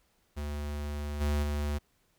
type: tone with level steps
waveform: square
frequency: 73.42 Hz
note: D2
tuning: in tune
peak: -34 / -27 / -30 dBFS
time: 0.36-1.79 s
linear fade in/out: 20 ms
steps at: 1.2 / 1.42 s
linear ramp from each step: 20 ms
effects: pink hiss -71 dBFS RMS until 2.18 s